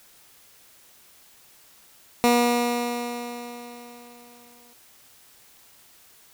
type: tone with exponential decay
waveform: 15% pulse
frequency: 240.3 Hz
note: B3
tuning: 47 cents flat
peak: -9 dBFS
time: 2.24-4.73 s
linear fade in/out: 0 ms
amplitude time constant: 540 ms
effects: white hiss -54 dBFS RMS until 6.33 s